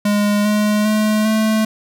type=tone with pitch steps; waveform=square; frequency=206.3 / 210.1 / 214.1 / 218.1 Hz; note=G#3 / G#3 / A3 / A3; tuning=-11 / +20 / -47 / -15 cents; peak=-14 dBFS; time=0.05-1.65 s; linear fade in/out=5 ms; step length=400 ms; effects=none